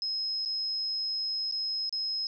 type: tone with dropouts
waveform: sine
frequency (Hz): 5130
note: E8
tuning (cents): -48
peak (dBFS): -29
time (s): 0.02-2.27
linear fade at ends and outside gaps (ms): 1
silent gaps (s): 0.451-0.458 / 1.513-1.522 / 1.894-1.926
effects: none